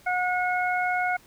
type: harmonic tone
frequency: 726 Hz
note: F#5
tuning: 33 cents flat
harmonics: 1 / 2 / 3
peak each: -25 / -28 / -30 dBFS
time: 0.06-1.17 s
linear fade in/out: 10 ms
effects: pink hiss -55 dBFS RMS until 1.26 s